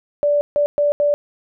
sine tone bursts at uneven times, 583 Hz, D5, 13 cents flat, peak -13 dBFS, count 4, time 0.23-0.41 / 0.56-0.66 / 0.78-0.92 / 1-1.14 s, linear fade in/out 0 ms, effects none

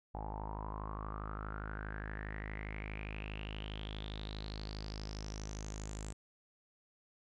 sawtooth tone with low-pass filter sweep, 52.4 Hz, G#1, 16 cents sharp, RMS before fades -43 dBFS, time 0.14-6.13 s, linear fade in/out 10 ms, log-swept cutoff 820 to 7700 Hz, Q 8.7, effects none

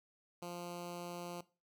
10% pulse tone with notch filter, 174.61 Hz, F3, in tune, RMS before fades -45 dBFS, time 0.42-1.41 s, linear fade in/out 5 ms, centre 1800 Hz, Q 1.6, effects noise-tail reverb RT60 0.3 s tail -18 dB re dry

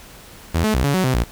sawtooth tone with pitch steps, 82.7 / 215.9 / 63.4 / 141.5 / 186.3 / 129.1 / 58.2 Hz, E2 / A3 / B1 / C#3 / F#3 / C3 / A#1, +6 / -33 / +46 / +36 / +12 / -23 / -2 cents, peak -12 dBFS, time 0.54-1.24 s, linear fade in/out 10 ms, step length 100 ms, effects pink hiss -42 dBFS RMS until 1.31 s

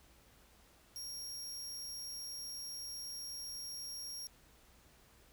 sawtooth tone, 5588 Hz, F8, in tune, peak -40 dBFS, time 0.96-4.27 s, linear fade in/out 0 ms, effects added 60 Hz sine -70 dBFS peak until 5.32 s + pink hiss -65 dBFS RMS until 5.32 s

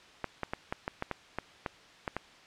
clicks, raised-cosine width 0.5 ms, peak -17 dBFS, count 11, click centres 0.243 / 0.433 / 0.535 / 0.725 / 0.879 / 1.024 / 1.113 / 1.386 / 1.662 / 2.078 / 2.166 s, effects white hiss -55 dBFS RMS until 2.46 s + low-pass 4000 Hz 12 dB/octave

